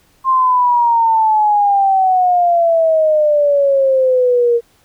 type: exponential sweep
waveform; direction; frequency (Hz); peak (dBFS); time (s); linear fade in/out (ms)
sine; down; 1061 to 466.2; -9; 0.24-4.61; 50
effects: pink hiss -54 dBFS RMS until 4.84 s